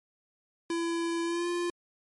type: tone with pitch glide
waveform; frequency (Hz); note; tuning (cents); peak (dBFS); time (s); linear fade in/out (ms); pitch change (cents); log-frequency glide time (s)
square; 336.1 to 348.4; E4 to F4; +34 to -4; -29; 0.7-1.7; 2; +62; 1.24-1.48
effects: MP3 48 kbps